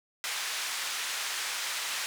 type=band-pass noise; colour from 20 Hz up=pink; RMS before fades=-34 dBFS; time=0.24-2.06 s; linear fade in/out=0 ms; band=1500 to 9100 Hz; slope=12 dB/octave; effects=none